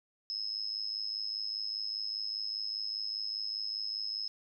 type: tone with amplitude modulation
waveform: sine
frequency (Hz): 5170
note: E8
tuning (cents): -34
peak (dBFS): -30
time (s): 0.3-4.28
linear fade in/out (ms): 0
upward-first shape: sine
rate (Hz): 105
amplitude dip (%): 90
effects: none